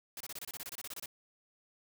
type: noise bursts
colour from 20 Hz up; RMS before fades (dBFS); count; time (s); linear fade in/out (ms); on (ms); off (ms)
white; -43; 15; 0.17-1.059; 2; 35; 26
effects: none